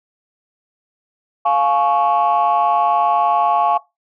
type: chord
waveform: sine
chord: Db major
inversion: first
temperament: equal with one note detuned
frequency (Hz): 698.5 / 848.6 / 1108.7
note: F5 / Ab5 / Db6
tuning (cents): 0 / +37 / 0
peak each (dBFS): -16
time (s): 1.45-3.78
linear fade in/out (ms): 10
effects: noise-tail reverb RT60 0.2 s tail -19 dB re dry + tanh soft clip ceiling -7 dBFS